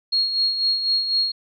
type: tone with tremolo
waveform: sine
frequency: 4288 Hz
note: C8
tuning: 42 cents sharp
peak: -16 dBFS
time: 0.12-1.32 s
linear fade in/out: 10 ms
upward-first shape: sine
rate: 4 Hz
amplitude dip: 55%
effects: none